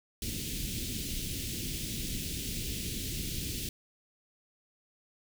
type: band-stop noise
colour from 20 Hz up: pink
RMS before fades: -36 dBFS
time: 0.22-3.69 s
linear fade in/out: 2 ms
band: 340 to 2700 Hz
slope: 24 dB/octave
effects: none